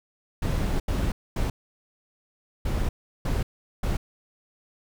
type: noise bursts at uneven times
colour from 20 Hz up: brown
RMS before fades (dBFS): -25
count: 6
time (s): 0.42-0.8 / 0.88-1.12 / 1.36-1.5 / 2.65-2.89 / 3.25-3.43 / 3.83-3.97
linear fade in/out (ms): 5
effects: none